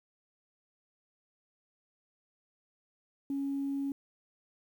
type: tone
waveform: sine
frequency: 277.2 Hz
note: C#4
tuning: in tune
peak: -30 dBFS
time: 3.3-3.92 s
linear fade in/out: 2 ms
effects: tanh soft clip ceiling -26 dBFS + 10-bit